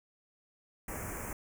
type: band-stop noise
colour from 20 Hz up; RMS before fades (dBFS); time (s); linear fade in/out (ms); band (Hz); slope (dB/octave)
pink; -40; 0.88-1.33; 2; 2400 to 6300; 48
effects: none